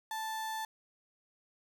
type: tone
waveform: 35% pulse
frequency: 880 Hz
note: A5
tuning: in tune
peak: -34 dBFS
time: 0.11-0.65 s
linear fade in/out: 2 ms
effects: none